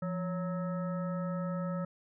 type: harmonic tone with a mistuned harmonic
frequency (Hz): 185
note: F#3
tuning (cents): 0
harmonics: 1 / 3 / 5 / 7 / 9 / 10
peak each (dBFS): -33 / -39 / -52 / -43 / -57 / -58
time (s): 0.02-1.85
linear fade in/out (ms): 5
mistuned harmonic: 1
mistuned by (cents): -120
effects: none